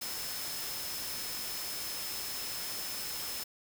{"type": "tone in noise", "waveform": "sine", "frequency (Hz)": 5210, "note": "E8", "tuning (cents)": -21, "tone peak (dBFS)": -42, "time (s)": [0.01, 3.44], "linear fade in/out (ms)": 10, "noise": "white", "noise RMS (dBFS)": -39, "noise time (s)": [0.01, 3.44], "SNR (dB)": -6, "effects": []}